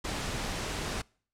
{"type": "noise", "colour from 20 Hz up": "pink", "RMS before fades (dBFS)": -34, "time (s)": [0.04, 1.02], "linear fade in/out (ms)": 10, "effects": ["noise-tail reverb RT60 0.5 s tail -26 dB re dry", "low-pass 8000 Hz 12 dB/octave"]}